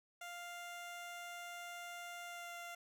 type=tone with pitch glide; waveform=15% pulse; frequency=698.5 to 693.3 Hz; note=F5 to F5; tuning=0 to -13 cents; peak=-40 dBFS; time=0.21-2.75 s; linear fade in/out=5 ms; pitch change=-13 cents; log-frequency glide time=2.25-2.54 s; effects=none